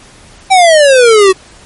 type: exponential sweep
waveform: square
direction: down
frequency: 784 to 370 Hz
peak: -3 dBFS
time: 0.5-1.33 s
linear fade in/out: 20 ms
effects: pink hiss -38 dBFS RMS until 1.65 s + MP3 48 kbps